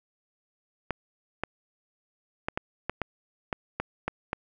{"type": "clicks", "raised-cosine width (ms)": 0.5, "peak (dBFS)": -13, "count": 10, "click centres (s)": [0.907, 1.436, 2.485, 2.575, 2.896, 3.017, 3.528, 3.8, 4.08, 4.331], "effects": []}